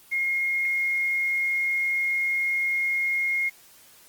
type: tone with quantisation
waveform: sine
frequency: 2145 Hz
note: C7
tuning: 42 cents sharp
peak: -22 dBFS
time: 0.11-3.5 s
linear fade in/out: 20 ms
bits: 8
effects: white hiss -53 dBFS RMS until 4.08 s + Opus 24 kbps